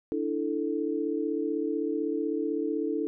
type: chord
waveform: sine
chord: D suspended second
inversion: none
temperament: equal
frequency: 293.7 / 329.6 / 440 Hz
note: D4 / E4 / A4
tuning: 0 / 0 / 0 cents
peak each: -31 dBFS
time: 0.12-3.07 s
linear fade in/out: 0 ms
effects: none